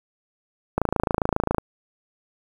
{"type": "click train", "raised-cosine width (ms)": 1, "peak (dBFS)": -6, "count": 23, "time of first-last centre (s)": [0.78, 1.583], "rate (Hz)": 27.4, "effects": ["7-bit"]}